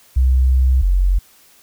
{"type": "tone pair in turn", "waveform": "sine", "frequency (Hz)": [64.4, 45.81], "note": ["C2", "F#1"], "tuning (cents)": [-27, -17], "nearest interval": "tritone", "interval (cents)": 590, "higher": "first", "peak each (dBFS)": [-10, -11], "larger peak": "first", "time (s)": [[0.16, 0.82], [0.82, 1.19]], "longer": "first", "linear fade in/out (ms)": 10, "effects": ["white hiss -50 dBFS RMS until 1.62 s"]}